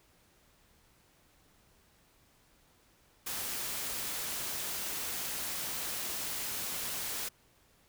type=noise; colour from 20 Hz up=white; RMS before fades=-37 dBFS; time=3.26-7.29 s; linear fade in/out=10 ms; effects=pink hiss -66 dBFS RMS until 7.88 s